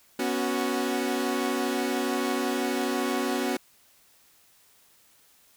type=chord; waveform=sawtooth; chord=B suspended second; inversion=none; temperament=equal with one note detuned; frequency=244.7 / 277.2 / 370 Hz; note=B3 / C#4 / F#4; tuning=-16 / 0 / 0 cents; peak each=-26 dBFS; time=0.19-3.57 s; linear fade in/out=5 ms; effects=white hiss -60 dBFS RMS until 5.56 s